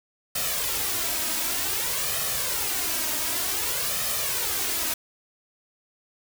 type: noise with flanger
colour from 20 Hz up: white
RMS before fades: -27 dBFS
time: 0.35-4.94 s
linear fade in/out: 5 ms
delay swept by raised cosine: 1.6 to 3.2 ms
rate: 0.54 Hz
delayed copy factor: +0.6
effects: none